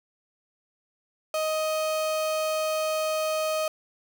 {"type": "tone", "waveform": "35% pulse", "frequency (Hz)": 626, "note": "D#5", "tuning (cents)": 10, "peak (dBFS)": -23, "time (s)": [1.34, 3.68], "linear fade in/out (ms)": 2, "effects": []}